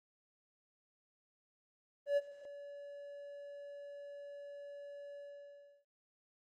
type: tone with ADSR envelope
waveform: triangle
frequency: 571 Hz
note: D5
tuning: 49 cents flat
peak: -25 dBFS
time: 2.06-5.85 s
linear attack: 110 ms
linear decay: 34 ms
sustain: -20 dB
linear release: 680 ms
effects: Opus 24 kbps